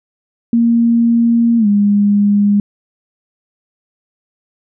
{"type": "tone with pitch glide", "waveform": "sine", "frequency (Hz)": [233.1, 204.1], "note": ["A#3", "G#3"], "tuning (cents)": [0, -30], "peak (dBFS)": -8, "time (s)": [0.53, 2.6], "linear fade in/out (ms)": 2, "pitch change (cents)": -230, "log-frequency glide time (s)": [1.58, 1.67], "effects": []}